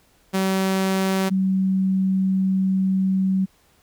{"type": "tone pair in turn", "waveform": ["sawtooth", "sine"], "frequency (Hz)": [190.9, 190], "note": ["G3", "F#3"], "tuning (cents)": [-46, 46], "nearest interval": "unison", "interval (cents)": 8, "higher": "first", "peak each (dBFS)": [-15, -17], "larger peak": "first", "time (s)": [[0.33, 1.3], [1.3, 3.46]], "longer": "second", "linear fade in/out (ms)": 20, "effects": ["pink hiss -59 dBFS RMS until 3.82 s"]}